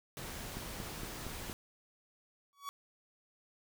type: noise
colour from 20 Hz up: pink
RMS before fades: -44 dBFS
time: 0.17-1.53 s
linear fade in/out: 0 ms
type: click train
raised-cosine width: 3 ms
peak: -30 dBFS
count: 5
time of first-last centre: 0.57-1.498 s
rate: 4.31 Hz
type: tone with exponential growth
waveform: 45% pulse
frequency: 1129 Hz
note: C#6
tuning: 31 cents sharp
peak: -36 dBFS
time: 2.53-2.69 s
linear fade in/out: 0 ms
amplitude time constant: 34 ms
effects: none